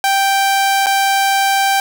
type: tone with dropouts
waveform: sawtooth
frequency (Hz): 784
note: G5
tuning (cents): 0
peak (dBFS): -8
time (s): 0.04-1.8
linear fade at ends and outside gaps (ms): 1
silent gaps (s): 0.861-0.867
effects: none